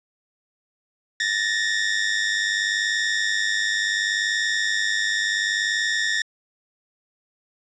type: tone pair together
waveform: sawtooth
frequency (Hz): 1764 / 1864.7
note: A6 / A#6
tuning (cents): +4 / 0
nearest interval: minor second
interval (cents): 96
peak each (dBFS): -20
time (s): 1.2-6.22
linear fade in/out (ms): 2
effects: resampled to 16000 Hz + 8-bit